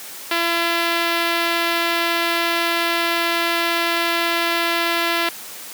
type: tone with notch filter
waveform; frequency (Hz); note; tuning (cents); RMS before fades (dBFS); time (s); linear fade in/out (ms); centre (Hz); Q
5% pulse; 338.2; E4; +44; -20; 0.31-5.29; 2; 8800; 0.68
effects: white hiss -35 dBFS RMS until 5.73 s + high-pass 200 Hz 12 dB/octave